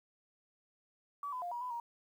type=tone with pitch steps; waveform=sine; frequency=1145 / 1007 / 704 / 957 / 999 / 942 Hz; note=D6 / B5 / F5 / A#5 / B5 / A#5; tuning=-44 / +33 / +14 / +45 / +20 / +18 cents; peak=-37 dBFS; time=1.23-1.8 s; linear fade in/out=2 ms; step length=95 ms; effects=11-bit